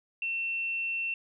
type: tone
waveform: sine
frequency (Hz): 2700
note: E7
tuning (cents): +41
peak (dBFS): -29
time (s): 0.22-1.14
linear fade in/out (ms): 2
effects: none